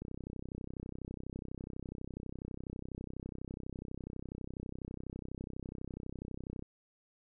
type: click train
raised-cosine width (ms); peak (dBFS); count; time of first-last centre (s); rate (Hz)
3; -29; 213; 0.02-6.624; 32.1
effects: none